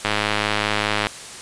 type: click train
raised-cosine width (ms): 0.3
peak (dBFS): -3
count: 108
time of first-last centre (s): 0.05-1.069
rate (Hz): 105
effects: white hiss -36 dBFS RMS until 1.41 s + resampled to 22050 Hz